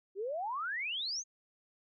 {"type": "exponential sweep", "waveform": "sine", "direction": "up", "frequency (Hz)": [370, 6645], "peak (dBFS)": -34, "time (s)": [0.15, 1.24], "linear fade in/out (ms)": 50, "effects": []}